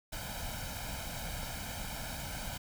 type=noise with comb filter; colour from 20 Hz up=pink; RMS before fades=-40 dBFS; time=0.12-2.58 s; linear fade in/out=10 ms; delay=1.3 ms; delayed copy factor=+0.8; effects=none